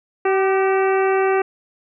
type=harmonic tone with a mistuned harmonic; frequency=383.5 Hz; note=G4; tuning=38 cents flat; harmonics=1 / 2 / 3 / 4 / 5 / 6 / 7; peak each=-16 / -22 / -26 / -28 / -30 / -32 / -33 dBFS; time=0.25-1.42 s; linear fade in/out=5 ms; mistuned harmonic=3; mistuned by=+50 cents; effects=none